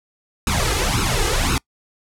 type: noise with flanger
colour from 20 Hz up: pink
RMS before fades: -19 dBFS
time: 0.47-1.58 s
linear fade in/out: 2 ms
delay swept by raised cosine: 0.75 to 2.45 ms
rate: 1.9 Hz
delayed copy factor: +1
effects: noise-tail reverb RT60 0.1 s tail -25 dB re dry + low-pass 10000 Hz 12 dB/octave